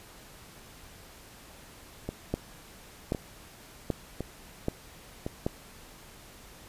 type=two click trains; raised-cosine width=2 ms; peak=-14 / -19 dBFS; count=5 / 4; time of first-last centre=2.34-5.465 / 2.09-5.265 s; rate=1.28 / 0.945 Hz; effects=pink hiss -51 dBFS RMS until 6.68 s + resampled to 32000 Hz